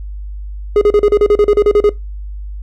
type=tone bursts; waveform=triangle; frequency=415.3 Hz; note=G#4; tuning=in tune; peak=-4 dBFS; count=13; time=0.76-1.893 s; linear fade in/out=2 ms; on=53 ms; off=37 ms; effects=noise-tail reverb RT60 0.2 s tail -21 dB re dry + added 50 Hz sine -23 dBFS peak until 2.62 s